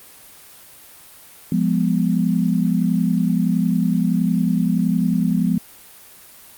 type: chord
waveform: sine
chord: F diminished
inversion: none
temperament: equal with one note detuned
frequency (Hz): 174.61 / 205.4 / 246.9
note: F3 / Ab3 / Cb4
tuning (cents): 0 / -19 / 0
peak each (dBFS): -19 / -20 / -21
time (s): 1.52-5.58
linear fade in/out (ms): 2
effects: white hiss -44 dBFS RMS until 6.57 s + Opus 32 kbps